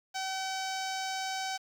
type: tone with low-pass filter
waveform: sawtooth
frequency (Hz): 763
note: G5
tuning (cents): -47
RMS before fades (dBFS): -35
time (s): 0.14-1.58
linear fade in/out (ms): 20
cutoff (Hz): 5900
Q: 2.6
effects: 9-bit